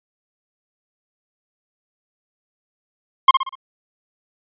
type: tone with echo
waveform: 45% pulse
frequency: 1066 Hz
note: C6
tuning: 32 cents sharp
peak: -5 dBFS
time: 3.28-3.31 s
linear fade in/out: 5 ms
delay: 61 ms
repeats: 4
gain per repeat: -7 dB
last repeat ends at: 3.554 s
effects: resampled to 8000 Hz